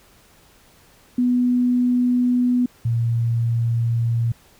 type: tone pair in turn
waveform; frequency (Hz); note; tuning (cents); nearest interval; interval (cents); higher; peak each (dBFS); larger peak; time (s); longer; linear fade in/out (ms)
sine; 246.9 / 116.52; B3 / A#2; 0 / 0; octave + minor second; 1300; first; -15 / -17; first; 1.18-2.66 / 2.85-4.32; first; 5
effects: pink hiss -53 dBFS RMS until 4.59 s